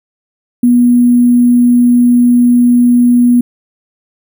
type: tone with sample-and-hold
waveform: sine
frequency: 243.1 Hz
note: B3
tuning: 27 cents flat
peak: -4 dBFS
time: 0.63-3.41 s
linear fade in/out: 5 ms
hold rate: 11025 Hz
effects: none